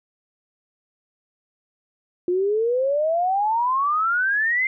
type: exponential sweep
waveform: sine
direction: up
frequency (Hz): 349.2 to 2115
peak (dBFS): -18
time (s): 2.28-4.67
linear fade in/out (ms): 2
effects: none